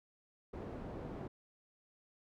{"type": "low-pass noise", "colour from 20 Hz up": "white", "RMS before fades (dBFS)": -45, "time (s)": [0.53, 1.28], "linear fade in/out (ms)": 10, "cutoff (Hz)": 450, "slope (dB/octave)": 12, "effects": []}